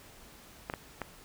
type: clicks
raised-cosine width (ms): 0.5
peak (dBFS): -19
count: 3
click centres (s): 0.699 / 0.738 / 1.017
effects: pink hiss -54 dBFS RMS until 1.24 s